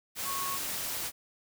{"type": "tone in noise", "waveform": "sine", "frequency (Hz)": 1101, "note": "C#6", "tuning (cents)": -12, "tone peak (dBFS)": -34, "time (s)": [0.24, 0.59], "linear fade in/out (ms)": 50, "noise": "white", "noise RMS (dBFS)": -35, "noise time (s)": [0.15, 1.12], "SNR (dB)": -2, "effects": []}